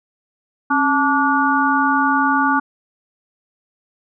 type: harmonic tone with a mistuned harmonic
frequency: 290 Hz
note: D4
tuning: 22 cents flat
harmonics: 1 / 3 / 4 / 5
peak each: -19 / -19 / -19 / -19 dBFS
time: 0.7-2.6 s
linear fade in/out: 10 ms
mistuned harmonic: 1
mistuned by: -110 cents
effects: none